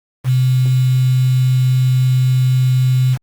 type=tone with quantisation; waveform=sine; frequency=128.3 Hz; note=C3; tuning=34 cents flat; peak=-10 dBFS; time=0.24-3.18 s; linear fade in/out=50 ms; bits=5; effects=Opus 32 kbps